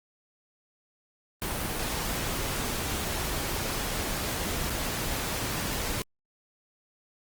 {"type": "noise with dropouts", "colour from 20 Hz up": "pink", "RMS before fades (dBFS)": -31, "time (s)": [1.42, 6.02], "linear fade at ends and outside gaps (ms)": 0, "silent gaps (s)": [4.698, 4.703], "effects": ["Opus 32 kbps"]}